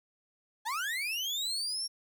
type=linear sweep; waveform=35% pulse; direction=up; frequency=823 to 5588 Hz; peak=-30 dBFS; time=0.65-1.88 s; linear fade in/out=20 ms; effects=none